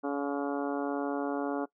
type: harmonic tone with a mistuned harmonic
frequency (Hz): 141.7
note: C#3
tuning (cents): +38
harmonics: 2 / 3 / 4 / 5 / 6 / 7 / 8 / 9 / 10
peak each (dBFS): -32 / -36 / -38 / -39 / -41 / -48 / -43 / -49 / -45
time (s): 0.03-1.66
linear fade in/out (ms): 20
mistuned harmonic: 7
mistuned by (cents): +50
effects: noise-tail reverb RT60 0.1 s tail -20 dB re dry